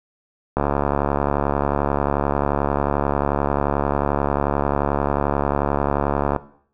click train, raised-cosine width 1 ms, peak -5 dBFS, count 414, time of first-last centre 0.57-6.362 s, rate 71.3 Hz, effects noise-tail reverb RT60 0.6 s tail -17 dB re dry

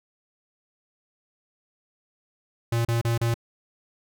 square tone bursts, 116.54 Hz, A#2, in tune, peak -22 dBFS, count 4, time 2.72-3.342 s, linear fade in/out 5 ms, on 130 ms, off 34 ms, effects none

